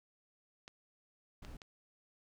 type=clicks; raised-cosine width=0.2 ms; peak=-32 dBFS; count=3; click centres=0.679 / 1.449 / 1.618 s
type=noise; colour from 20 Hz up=brown; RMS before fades=-49 dBFS; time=1.42-1.57 s; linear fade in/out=5 ms
effects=none